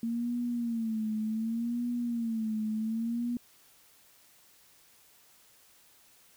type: tone with vibrato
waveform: sine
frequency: 228.4 Hz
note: A#3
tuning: 35 cents flat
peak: -29 dBFS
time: 0.03-3.37 s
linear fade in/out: 2 ms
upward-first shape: sine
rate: 0.67 Hz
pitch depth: 97 cents each way
effects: white hiss -61 dBFS RMS until 6.36 s